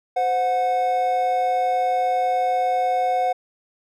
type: tone pair together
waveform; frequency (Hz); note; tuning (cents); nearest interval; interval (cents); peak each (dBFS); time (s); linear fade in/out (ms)
triangle; 515.7 / 732; C5 / F#5; -25 / -19; tritone; 606; -23 / -17; 0.16-3.33; 10
effects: none